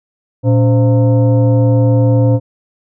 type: tone with frequency modulation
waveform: sine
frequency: 116.54 Hz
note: A#2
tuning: in tune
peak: -7 dBFS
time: 0.43-2.4 s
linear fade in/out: 50 ms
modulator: 401 Hz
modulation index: 0.76
effects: none